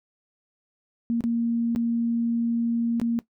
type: tone with dropouts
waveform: sine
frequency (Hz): 233.1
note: A#3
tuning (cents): 0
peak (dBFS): -21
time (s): 1.1-3.19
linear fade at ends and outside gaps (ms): 0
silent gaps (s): 1.207-1.239 / 1.75-1.76 / 2.999-3.015
effects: noise-tail reverb RT60 0.1 s tail -17 dB re dry